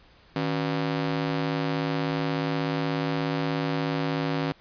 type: ring-modulated tone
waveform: sawtooth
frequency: 216.2 Hz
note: A3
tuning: 30 cents flat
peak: -18 dBFS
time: 0.36-4.52 s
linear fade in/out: 0 ms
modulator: 59.8 Hz
effects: pink hiss -56 dBFS RMS until 4.6 s + resampled to 11025 Hz